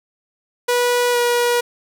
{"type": "tone with pitch glide", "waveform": "sawtooth", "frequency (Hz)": [487.5, 481.6], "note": ["B4", "B4"], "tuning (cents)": [-23, -44], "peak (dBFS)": -11, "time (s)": [0.68, 1.61], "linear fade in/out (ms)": 10, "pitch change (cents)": -21, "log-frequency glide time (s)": [1.12, 1.17], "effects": []}